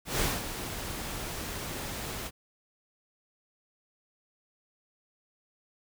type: noise with ADSR envelope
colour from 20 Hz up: pink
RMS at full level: -27 dBFS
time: 0.05-2.31 s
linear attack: 150 ms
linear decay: 220 ms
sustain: -10 dB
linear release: 43 ms
effects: none